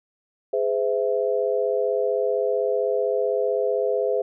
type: chord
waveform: sine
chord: Ab augmented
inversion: none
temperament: equal with one note detuned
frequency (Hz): 415.3 / 511 / 659.3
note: Ab4 / C5 / E5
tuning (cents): 0 / -41 / 0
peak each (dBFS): -24 / -23 / -27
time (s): 0.53-4.22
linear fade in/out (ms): 5
effects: none